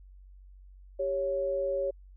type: tone pair together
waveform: sine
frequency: 392.3 / 554.4 Hz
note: G4 / C#5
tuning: +1 / 0 cents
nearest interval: tritone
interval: 599 cents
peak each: -34 / -28 dBFS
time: 0.99-1.91 s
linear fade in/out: 10 ms
effects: added 47 Hz sine -49 dBFS peak until 2.16 s